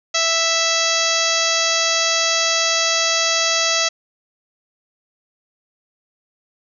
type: harmonic tone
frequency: 659.3 Hz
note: E5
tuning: in tune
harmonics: 1 / 2 / 3 / 4 / 5 / 6 / 7 / 8 / 9 / 10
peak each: -25 / -25 / -25 / -25 / -25 / -25 / -25 / -25 / -25 / -25 dBFS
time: 0.14-3.89 s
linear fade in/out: 10 ms
effects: none